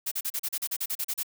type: noise bursts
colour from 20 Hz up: blue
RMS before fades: -30 dBFS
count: 13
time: 0.06-1.232 s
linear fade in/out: 10 ms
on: 56 ms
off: 37 ms
effects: none